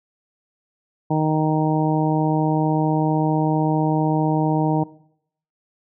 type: harmonic tone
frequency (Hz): 155.56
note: D#3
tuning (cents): 0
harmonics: 1 / 2 / 3 / 4 / 5 / 6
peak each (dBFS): -20 / -22 / -28 / -28 / -26 / -27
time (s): 1.1-4.84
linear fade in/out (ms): 10
effects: noise-tail reverb RT60 0.7 s tail -20 dB re dry